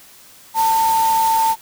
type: tone in noise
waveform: sine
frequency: 897 Hz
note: A5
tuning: 33 cents sharp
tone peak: -13 dBFS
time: 0.54-1.56 s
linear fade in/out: 50 ms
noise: white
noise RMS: -27 dBFS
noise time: 0.54-1.56 s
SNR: +11 dB
effects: white hiss -45 dBFS RMS until 1.61 s